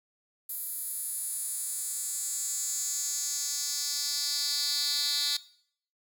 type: tone with high-pass filter sweep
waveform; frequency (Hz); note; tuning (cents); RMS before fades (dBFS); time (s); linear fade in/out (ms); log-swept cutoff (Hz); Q
10% pulse; 289; D4; -28; -32; 0.49-5.37; 5; 12000 to 3900; 3.2
effects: noise-tail reverb RT60 0.6 s tail -19 dB re dry